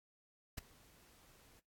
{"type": "noise with ADSR envelope", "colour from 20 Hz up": "pink", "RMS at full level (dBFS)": -42, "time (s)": [0.57, 1.6], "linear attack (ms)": 12, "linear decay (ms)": 12, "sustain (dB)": -23, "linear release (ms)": 9, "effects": ["noise-tail reverb RT60 0.2 s tail -20 dB re dry", "AAC 64 kbps"]}